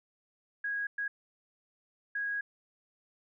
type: tone bursts at uneven times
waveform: sine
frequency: 1649 Hz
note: G#6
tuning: 13 cents flat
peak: -31 dBFS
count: 3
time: 0.64-0.87 / 0.98-1.08 / 2.15-2.41 s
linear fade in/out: 5 ms
effects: none